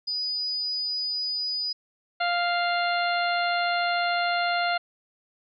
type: tone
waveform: sine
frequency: 4952 Hz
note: D#8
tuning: 9 cents flat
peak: -26 dBFS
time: 0.07-1.73 s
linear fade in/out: 10 ms
type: harmonic tone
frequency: 698.5 Hz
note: F5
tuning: in tune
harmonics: 1 / 2 / 3 / 4 / 5 / 6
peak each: -25 / -28 / -32 / -35 / -38 / -34 dBFS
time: 2.2-4.78 s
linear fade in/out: 10 ms
effects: none